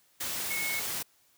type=tone in noise; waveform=sine; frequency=2191 Hz; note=C#7; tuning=21 cents flat; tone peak=-32 dBFS; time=0.5-0.8 s; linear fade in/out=10 ms; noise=white; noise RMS=-34 dBFS; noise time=0.2-1.03 s; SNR=-1 dB; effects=white hiss -66 dBFS RMS until 1.37 s + high-pass 60 Hz 12 dB/octave